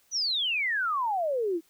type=exponential sweep; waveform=sine; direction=down; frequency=6100 to 314 Hz; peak=-25 dBFS; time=0.11-1.61 s; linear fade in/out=50 ms; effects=white hiss -65 dBFS RMS until 1.69 s

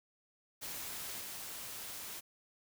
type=noise with level steps; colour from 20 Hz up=white; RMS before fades=-43 / -45 dBFS; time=0.61-2.21 s; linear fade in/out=20 ms; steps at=1.21 s; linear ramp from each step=2 ms; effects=none

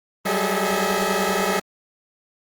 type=tone cluster; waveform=15% pulse; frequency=186.9 / 197.3 / 409.8 / 434.2 / 642 Hz; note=F#3 / G3 / G#4 / A4 / E5; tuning=+18 / +11 / -23 / -23 / -46 cents; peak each=-20 dBFS; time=0.25-1.6 s; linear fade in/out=10 ms; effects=Opus 24 kbps

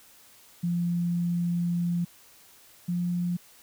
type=tone pair in turn; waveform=sine; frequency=173.2 / 175.72 Hz; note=F3 / F3; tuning=-14 / +11 cents; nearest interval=unison; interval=25 cents; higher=second; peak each=-24 / -25 dBFS; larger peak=first; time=0.63-2.05 / 2.88-3.37 s; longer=first; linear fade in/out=10 ms; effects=white hiss -55 dBFS RMS until 3.62 s

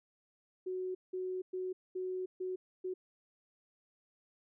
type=tone bursts at uneven times; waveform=sine; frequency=370 Hz; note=F#4; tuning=in tune; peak=-35 dBFS; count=6; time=0.66-0.95 / 1.13-1.42 / 1.53-1.73 / 1.95-2.26 / 2.4-2.56 / 2.84-2.94 s; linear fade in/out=10 ms; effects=none

